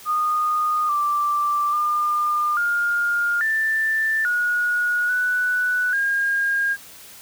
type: tone with pitch steps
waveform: sine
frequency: 1229 / 1175 / 1204 / 1414 / 1773 / 1450 / 1484 / 1619 Hz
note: D#6 / D6 / D6 / F6 / A6 / F#6 / F#6 / G#6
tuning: -22 / +1 / +43 / +21 / +13 / -35 / +5 / -45 cents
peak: -18 dBFS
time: 0.05-6.77 s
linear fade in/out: 50 ms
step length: 840 ms
effects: white hiss -43 dBFS RMS until 7.21 s